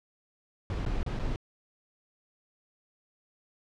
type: noise with dropouts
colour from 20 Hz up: brown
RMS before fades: -31 dBFS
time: 0.7-1.36 s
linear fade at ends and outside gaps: 1 ms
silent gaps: 0.852-0.862 / 1.031-1.063 / 1.191-1.195 s
effects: low-pass 5000 Hz 12 dB/octave

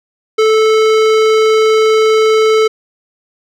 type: tone with hard clipping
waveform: sine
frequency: 437.5 Hz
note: A4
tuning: 10 cents flat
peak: -9 dBFS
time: 0.38-2.68 s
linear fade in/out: 10 ms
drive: 18 dB
effects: none

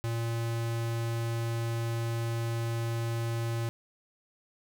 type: tone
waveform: square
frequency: 115.7 Hz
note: A#2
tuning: 13 cents flat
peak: -30 dBFS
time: 0.04-3.69 s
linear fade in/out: 0 ms
effects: none

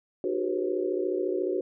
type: tone cluster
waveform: sine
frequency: 304.2 / 366.9 / 401 / 484.7 / 539 Hz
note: D#4 / F#4 / G4 / B4 / C#5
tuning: -39 / -15 / +39 / -32 / -49 cents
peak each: -35 / -28 / -33 / -34 / -35 dBFS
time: 0.24-1.61 s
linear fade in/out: 2 ms
effects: none

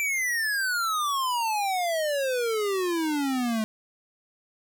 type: exponential sweep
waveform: square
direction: down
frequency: 2357 to 214.1 Hz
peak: -25 dBFS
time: 0-3.64 s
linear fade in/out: 0 ms
effects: none

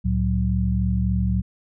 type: tone cluster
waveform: sine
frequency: 68.8 / 112.4 / 185.5 Hz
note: C#2 / A2 / F#3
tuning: -12 / +37 / +5 cents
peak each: -22 / -24 / -23 dBFS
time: 0.04-1.42 s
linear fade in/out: 20 ms
effects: none

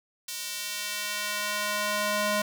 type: tone with high-pass filter sweep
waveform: square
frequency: 207.8 Hz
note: G#3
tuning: 1 cent sharp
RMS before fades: -30 dBFS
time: 0.28-2.42 s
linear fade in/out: 5 ms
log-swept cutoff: 4300 to 500 Hz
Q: 0.7
effects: none

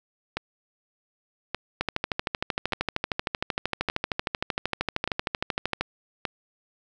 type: two click trains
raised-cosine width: 0.3 ms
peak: -9 / -11 dBFS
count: 53 / 6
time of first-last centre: 1.81-5.81 / 0.37-6.252 s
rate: 13 / 0.85 Hz
effects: none

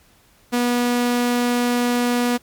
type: tone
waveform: sawtooth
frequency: 242.9 Hz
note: B3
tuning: 29 cents flat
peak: -13 dBFS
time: 0.52-2.38 s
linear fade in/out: 20 ms
effects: pink hiss -55 dBFS RMS until 2.42 s + MP3 96 kbps

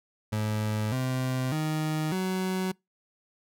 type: tone with pitch steps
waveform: 30% pulse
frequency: 107.3 / 129.08 / 155.29 / 186.82 Hz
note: A2 / C3 / D#3 / F#3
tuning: -43 / -23 / -3 / +17 cents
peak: -24 dBFS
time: 0.32-2.72 s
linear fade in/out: 10 ms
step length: 600 ms
effects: noise-tail reverb RT60 0.2 s tail -26 dB re dry

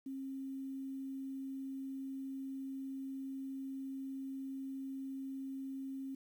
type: tone with quantisation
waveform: sine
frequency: 268.8 Hz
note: C4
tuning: 47 cents sharp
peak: -40 dBFS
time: 0.06-6.15 s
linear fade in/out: 5 ms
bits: 11
effects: none

